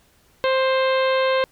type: harmonic tone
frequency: 525 Hz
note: C5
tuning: 6 cents sharp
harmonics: 1 / 2 / 3 / 4 / 5 / 6 / 7 / 8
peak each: -18 / -24 / -28 / -30 / -32 / -34 / -35 / -36 dBFS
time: 0.44-1.44 s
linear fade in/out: 0 ms
effects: pink hiss -58 dBFS RMS until 1.51 s